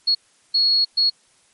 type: tone bursts at uneven times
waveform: sine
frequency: 4332 Hz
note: C#8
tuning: 41 cents flat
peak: -14 dBFS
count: 3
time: 0.07-0.15 / 0.54-0.85 / 0.97-1.1 s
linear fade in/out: 10 ms
effects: white hiss -58 dBFS RMS until 1.53 s + MP3 48 kbps